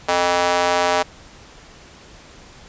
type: tone with high-pass filter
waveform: square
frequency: 88.1 Hz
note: F2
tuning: 16 cents sharp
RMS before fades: -18 dBFS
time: 0.08-1.03 s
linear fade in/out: 10 ms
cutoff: 670 Hz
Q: 1.7
effects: pink hiss -44 dBFS RMS until 2.68 s + resampled to 16000 Hz